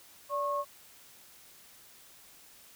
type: tone pair together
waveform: sine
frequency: 578.5 / 1092 Hz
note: D5 / C#6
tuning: -26 / -26 cents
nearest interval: major seventh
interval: 1100 cents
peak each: -33 / -31 dBFS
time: 0.29-0.65 s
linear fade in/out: 50 ms
effects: white hiss -56 dBFS RMS until 2.75 s